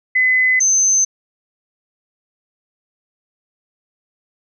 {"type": "tone pair in turn", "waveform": "sine", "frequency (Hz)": [2025, 6203], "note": ["B6", "G8"], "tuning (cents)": [43, -19], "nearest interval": "octave + perfect fifth", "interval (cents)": 1938, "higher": "second", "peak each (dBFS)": -11, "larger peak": "neither", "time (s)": [[0.15, 0.6], [0.6, 1.05]], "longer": "neither", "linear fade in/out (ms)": 10, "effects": []}